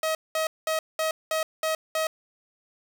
sawtooth tone bursts, 635 Hz, D#5, 35 cents sharp, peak -20 dBFS, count 7, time 0.03-2.07 s, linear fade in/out 2 ms, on 120 ms, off 200 ms, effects none

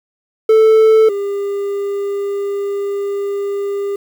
triangle tone pair in turn, 440 / 401.3 Hz, A4 / G4, 0 / +41 cents, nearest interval major second, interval 159 cents, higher first, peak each -4 / -15 dBFS, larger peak first, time 0.49-1.09 / 1.09-3.96 s, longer second, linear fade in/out 5 ms, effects 7-bit

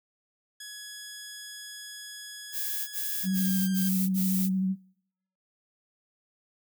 10% pulse tone with pitch glide, 1680 to 1590.3 Hz, G#6 to G6, +19 to +24 cents, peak -31 dBFS, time 0.6-3.89 s, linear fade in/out 5 ms, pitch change -95 cents, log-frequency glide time 3.25-3.63 s
violet noise bursts, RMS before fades -32 dBFS, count 5, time 2.52-4.496 s, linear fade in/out 50 ms, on 360 ms, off 44 ms
sine tone with vibrato, 188.9 Hz, F#3, 36 cents sharp, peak -24 dBFS, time 3.23-4.76 s, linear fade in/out 50 ms, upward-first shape sine, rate 13 Hz, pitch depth 23 cents each way
effects noise-tail reverb RT60 0.8 s tail -26 dB re dry

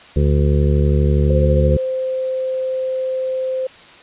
harmonic tone, 72.3 Hz, D2, 27 cents flat, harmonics 1 / 2 / 3 / 5 / 6 / 7, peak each -14 / -17 / -23 / -24 / -25 / -27 dBFS, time 0.16-1.77 s, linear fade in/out 5 ms
sine tone, 520 Hz, C5, 11 cents flat, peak -18 dBFS, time 1.3-3.67 s, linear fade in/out 5 ms
effects white hiss -42 dBFS RMS until 4.02 s + resampled to 8000 Hz

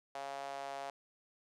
sawtooth tone with high-pass filter, 138.59 Hz, C#3, in tune, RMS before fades -43 dBFS, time 0.15-0.9 s, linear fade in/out 2 ms, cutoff 690 Hz, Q 3.8, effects low-pass 8000 Hz 12 dB/octave

